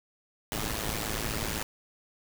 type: noise with amplitude modulation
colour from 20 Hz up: pink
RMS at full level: -29 dBFS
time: 0.52-1.63 s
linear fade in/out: 0 ms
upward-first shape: sine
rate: 108 Hz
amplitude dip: 80%
effects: none